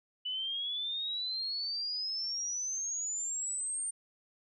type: exponential sweep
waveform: sine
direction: up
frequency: 2967 to 8870 Hz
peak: -33 dBFS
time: 0.25-3.91 s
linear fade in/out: 10 ms
effects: none